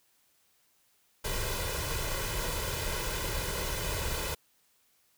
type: noise with comb filter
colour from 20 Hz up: pink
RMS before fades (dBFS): -33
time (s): 1.24-4.35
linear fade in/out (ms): 10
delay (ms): 2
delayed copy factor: +0.7
effects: white hiss -69 dBFS RMS until 5.17 s